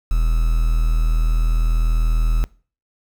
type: tone with quantisation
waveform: triangle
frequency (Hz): 40.22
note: E1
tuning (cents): -42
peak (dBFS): -12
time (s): 0.11-2.44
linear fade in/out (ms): 0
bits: 6
effects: noise-tail reverb RT60 0.4 s tail -23 dB re dry